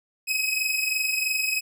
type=tone pair together; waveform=sawtooth; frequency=2531 / 2554 Hz; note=D#7 / D#7; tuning=+29 / +45 cents; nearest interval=unison; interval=16 cents; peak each=-23 / -23 dBFS; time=0.27-1.61 s; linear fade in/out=20 ms; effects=none